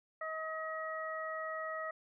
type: harmonic tone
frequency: 635 Hz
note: D#5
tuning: 35 cents sharp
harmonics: 1 / 2 / 3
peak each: -41 / -41 / -43 dBFS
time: 0.21-1.91 s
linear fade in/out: 5 ms
effects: none